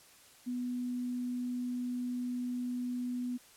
sine tone, 246.9 Hz, B3, in tune, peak -33 dBFS, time 0.46-3.38 s, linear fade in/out 20 ms, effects white hiss -59 dBFS RMS until 3.56 s + low-pass 12000 Hz 12 dB/octave

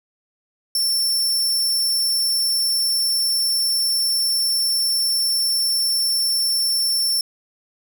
sawtooth tone, 5410 Hz, E8, 44 cents sharp, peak -15 dBFS, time 0.75-7.21 s, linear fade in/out 2 ms, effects none

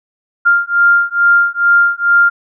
sine beating tone pair, 1397 / 1399.3 Hz, F6 / F6, 0 / +3 cents, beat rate 2.3 Hz, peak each -11 dBFS, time 0.45-2.3 s, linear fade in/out 20 ms, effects none

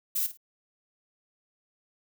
violet noise with echo, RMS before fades -28 dBFS, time 0.15-0.27 s, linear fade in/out 10 ms, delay 52 ms, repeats 2, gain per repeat -13 dB, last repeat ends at 0.374 s, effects none

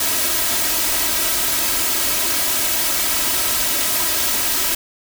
white noise with comb filter, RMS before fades -19 dBFS, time 0-4.75 s, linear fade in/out 5 ms, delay 3.1 ms, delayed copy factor +0.65, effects none

